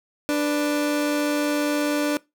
30% pulse tone pair together, 294.5 / 493.9 Hz, D4 / B4, +5 / 0 cents, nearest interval major sixth, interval 895 cents, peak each -18 / -29 dBFS, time 0.29-2.17 s, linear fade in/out 0 ms, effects noise-tail reverb RT60 0.2 s tail -21 dB re dry

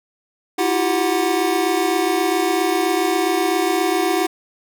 square tone cluster, 322.9 / 350.4 / 387.2 / 737 Hz, E4 / F4 / G4 / F#5, -36 / +6 / -21 / -7 cents, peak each -23 dBFS, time 0.58-4.27 s, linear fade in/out 10 ms, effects none

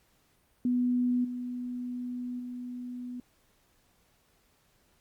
sine tone with level steps, 246.9 Hz, B3, in tune, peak -24 / -33 / -36 dBFS, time 0.65-3.2 s, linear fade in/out 2 ms, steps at 1.24 / 2.39 s, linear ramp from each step 10 ms, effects pink hiss -68 dBFS RMS until 5 s + Opus 48 kbps

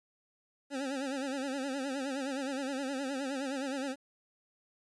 25% pulse tone with vibrato, 270.9 Hz, C#4, 40 cents flat, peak -30 dBFS, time 0.7-3.96 s, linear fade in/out 50 ms, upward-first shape sine, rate 9.6 Hz, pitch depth 93 cents each way, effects resampled to 22050 Hz + 11-bit

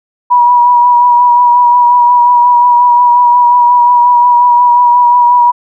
sine tone with vibrato, 970 Hz, B5, 31 cents flat, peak -3 dBFS, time 0.3-5.52 s, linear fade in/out 20 ms, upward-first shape sine, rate 5.6 Hz, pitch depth 23 cents each way, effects none

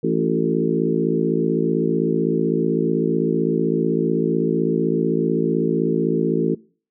harmonic tone with a mistuned harmonic, 55.8 Hz, A1, 25 cents sharp, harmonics 3 / 4 / 5 / 6 / 7 / 8, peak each -24 / -24 / -24 / -24 / -24 / -24 dBFS, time 0.03-6.55 s, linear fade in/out 10 ms, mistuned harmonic 7, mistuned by -34 cents, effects noise-tail reverb RT60 0.4 s tail -22 dB re dry

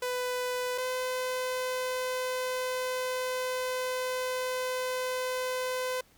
sawtooth tone pair in turn, 498.9 / 508.8 Hz, B4 / C5, +17 / -48 cents, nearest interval unison, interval 35 cents, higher second, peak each -26 dBFS, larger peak neither, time 0.02-0.78 / 0.78-6.01 s, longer second, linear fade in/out 5 ms, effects pink hiss -62 dBFS RMS until 6.17 s

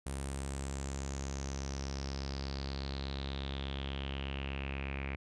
sawtooth tone with low-pass filter sweep, 68.3 Hz, C#2, 25 cents flat, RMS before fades -39 dBFS, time 0.06-5.16 s, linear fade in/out 5 ms, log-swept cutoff 9300 to 2300 Hz, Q 6.3, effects none

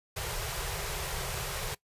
pink band-stop noise, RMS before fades -35 dBFS, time 0.16-1.75 s, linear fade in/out 10 ms, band 170 to 360 Hz, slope 96 dB/octave, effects noise-tail reverb RT60 0.1 s tail -20 dB re dry + resampled to 32000 Hz

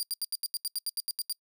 20% pulse tone bursts, 4780 Hz, D8, 30 cents sharp, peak -23 dBFS, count 13, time 0-1.325 s, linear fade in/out 0 ms, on 29 ms, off 79 ms, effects noise-tail reverb RT60 0.1 s tail -26 dB re dry

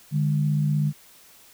sine tone pair together, 148.9 / 205.2 Hz, D3 / G#3, +24 / -21 cents, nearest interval tritone, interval 555 cents, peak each -20 / -28 dBFS, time 0.11-0.93 s, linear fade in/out 50 ms, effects white hiss -52 dBFS RMS until 1.53 s

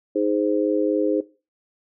harmonic tone, 103.83 Hz, G#2, in tune, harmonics 3 / 4 / 5, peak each -22 / -23 / -24 dBFS, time 0.15-1.21 s, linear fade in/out 10 ms, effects noise-tail reverb RT60 0.3 s tail -17 dB re dry

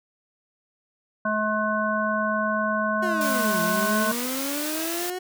harmonic tone, 214 Hz, A3, 48 cents flat, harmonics 1 / 3 / 5 / 7, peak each -28 / -27 / -27 / -27 dBFS, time 1.25-4.12 s, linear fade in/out 5 ms
30% pulse linear two-way sweep, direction down then up, 370 to 168.7 to 370 Hz, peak -26 dBFS, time 3.02-5.19 s, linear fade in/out 10 ms, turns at 3.61 s
white high-pass noise, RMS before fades -31 dBFS, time 3.21-5.1 s, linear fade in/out 2 ms, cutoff 270 Hz, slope 12 dB/octave
effects none

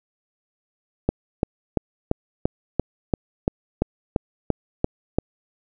click train, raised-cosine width 2 ms, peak -5 dBFS, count 13, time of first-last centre 1.09-5.186 s, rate 2.93 Hz, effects none

